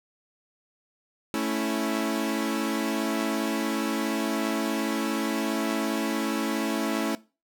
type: chord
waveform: sawtooth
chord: A major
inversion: none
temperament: equal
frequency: 220 / 277.2 / 329.6 Hz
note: A3 / C#4 / E4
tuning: 0 / 0 / 0 cents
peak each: -26 dBFS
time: 1.34-7.15 s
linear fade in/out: 0 ms
effects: noise-tail reverb RT60 0.3 s tail -19 dB re dry